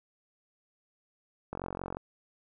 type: click train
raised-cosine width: 1 ms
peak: -22 dBFS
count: 21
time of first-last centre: 1.53-1.97 s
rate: 45.5 Hz
effects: none